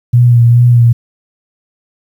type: tone with vibrato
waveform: sine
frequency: 119.9 Hz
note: A#2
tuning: 49 cents sharp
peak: -3 dBFS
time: 0.13-0.93 s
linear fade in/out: 10 ms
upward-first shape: sine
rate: 2.4 Hz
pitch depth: 30 cents each way
effects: 7-bit